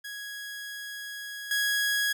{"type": "tone with level steps", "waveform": "sawtooth", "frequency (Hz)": 1661.2, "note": "G#6", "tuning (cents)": 0, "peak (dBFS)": [-33, -21], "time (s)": [0.04, 2.13], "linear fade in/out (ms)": 10, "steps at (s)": 1.51, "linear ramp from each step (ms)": 2, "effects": []}